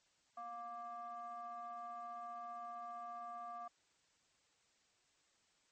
triangle ring-modulated tone, 233.1 Hz, A#3, in tune, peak -40 dBFS, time 0.37-3.68 s, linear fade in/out 5 ms, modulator 940 Hz, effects white hiss -75 dBFS RMS until 5.71 s + MP3 32 kbps

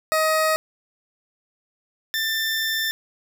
20% pulse tone pair in turn, 630 / 1781.9 Hz, D#5 / A6, +21 / +21 cents, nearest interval octave + tritone, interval 1800 cents, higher second, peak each -13 / -17 dBFS, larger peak first, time 0.12-0.56 / 2.14-2.91 s, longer second, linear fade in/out 0 ms, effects none

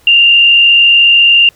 sine tone with frequency modulation, 2794 Hz, F7, in tune, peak -3 dBFS, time 0.07-1.49 s, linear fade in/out 2 ms, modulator 39.9 Hz, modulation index 1.2, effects pink hiss -47 dBFS RMS until 1.55 s

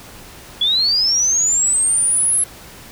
sine linear sweep, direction up, 3345 to 11030 Hz, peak -13 dBFS, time 0.61-2.44 s, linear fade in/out 5 ms, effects pink hiss -39 dBFS RMS until 2.91 s

